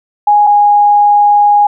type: tone pair in turn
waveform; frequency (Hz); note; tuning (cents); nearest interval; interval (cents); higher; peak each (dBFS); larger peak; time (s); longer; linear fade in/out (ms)
sine; 829 / 824.4; G#5 / G#5; -3 / -13; unison; 10; first; -4; neither; 0.27-0.47 / 0.47-1.67; second; 5
effects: none